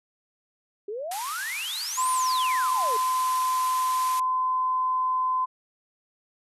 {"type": "exponential two-way sweep", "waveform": "sine", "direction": "up then down", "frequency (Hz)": [392, 9810, 415.4], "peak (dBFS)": -30, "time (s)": [0.88, 2.97], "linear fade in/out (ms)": 5, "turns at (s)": 2.11}
{"type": "band-pass noise", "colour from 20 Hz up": "white", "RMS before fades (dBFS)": -37, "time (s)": [1.11, 4.2], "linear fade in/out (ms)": 5, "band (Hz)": [850, 13000], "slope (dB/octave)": 96}
{"type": "tone", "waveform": "sine", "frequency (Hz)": 1025, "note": "C6", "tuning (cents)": -36, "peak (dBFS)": -22, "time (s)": [1.97, 5.46], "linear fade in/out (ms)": 20}
{"effects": []}